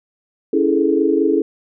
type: chord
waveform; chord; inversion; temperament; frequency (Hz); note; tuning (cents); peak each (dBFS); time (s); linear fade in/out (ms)
sine; A major seventh; first; equal with one note detuned; 280.2 / 329.6 / 415.3 / 440; C#4 / E4 / G#4 / A4; +19 / 0 / 0 / 0; -19 / -17 / -18 / -20; 0.53-1.42; 5
effects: none